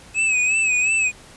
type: tone with vibrato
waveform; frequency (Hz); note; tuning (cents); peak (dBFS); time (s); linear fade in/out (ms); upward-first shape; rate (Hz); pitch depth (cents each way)
square; 2559; D#7; +48; -17; 0.14-1.12; 50; sine; 2.8; 67
effects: pink hiss -45 dBFS RMS until 1.36 s + resampled to 24000 Hz